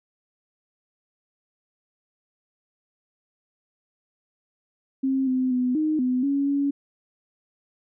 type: tone with pitch steps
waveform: sine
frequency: 266.7 / 257.1 / 250.6 / 309.2 / 252.6 / 279.6 / 281.6 Hz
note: C4 / C4 / B3 / D#4 / B3 / C#4 / C#4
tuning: +33 / -30 / +25 / -11 / +39 / +15 / +27 cents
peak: -20 dBFS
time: 5.03-6.71 s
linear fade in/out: 10 ms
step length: 240 ms
effects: none